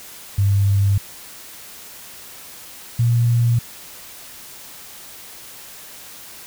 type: tone pair in turn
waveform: sine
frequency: 99.5 / 118.33 Hz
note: G2 / A#2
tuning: +26 / +26 cents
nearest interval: minor third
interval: 300 cents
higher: second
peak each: -13 dBFS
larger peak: neither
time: 0.38-0.98 / 2.99-3.59 s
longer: neither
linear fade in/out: 5 ms
effects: white hiss -39 dBFS RMS until 6.46 s